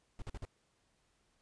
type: noise bursts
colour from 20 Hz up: brown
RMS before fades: -42 dBFS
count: 4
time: 0.19-0.452 s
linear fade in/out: 2 ms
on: 31 ms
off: 46 ms
effects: pink hiss -75 dBFS RMS until 1.41 s + resampled to 22050 Hz